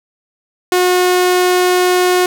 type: tone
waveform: sawtooth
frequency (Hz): 362.2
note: F#4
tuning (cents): -37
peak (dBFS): -6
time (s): 0.72-2.26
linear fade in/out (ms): 2
effects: none